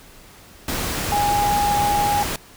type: tone in noise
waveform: sine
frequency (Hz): 822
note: G#5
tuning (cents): -18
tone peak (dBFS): -17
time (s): 1.12-2.23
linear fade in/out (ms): 2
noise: pink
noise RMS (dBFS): -25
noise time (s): 0.68-2.36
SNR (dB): +5
effects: pink hiss -46 dBFS RMS until 2.56 s